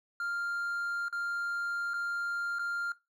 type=tone with dropouts; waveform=triangle; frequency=1396.9 Hz; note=F6; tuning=in tune; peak=-30 dBFS; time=0.2-2.92 s; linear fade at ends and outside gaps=2 ms; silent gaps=1.084-1.126 / 1.936-1.94 / 2.587-2.593 s; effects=noise-tail reverb RT60 0.2 s tail -17 dB re dry